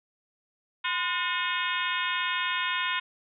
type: harmonic tone with a mistuned harmonic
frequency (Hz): 361.7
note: F#4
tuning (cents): -39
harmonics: 3 / 4 / 5 / 6 / 7 / 8 / 9 / 10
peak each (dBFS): -32 / -33 / -34 / -35 / -35 / -36 / -37 / -37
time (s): 0.84-3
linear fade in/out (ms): 10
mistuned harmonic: 3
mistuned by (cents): -93
effects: none